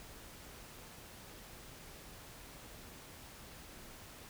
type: silence
effects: pink hiss -53 dBFS RMS until 4.29 s